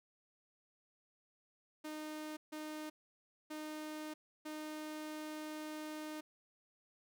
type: tone bursts at uneven times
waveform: sawtooth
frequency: 307.2 Hz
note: D#4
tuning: 22 cents flat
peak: -39 dBFS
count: 4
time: 1.84-2.37 / 2.52-2.9 / 3.5-4.14 / 4.45-6.21 s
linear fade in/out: 10 ms
effects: none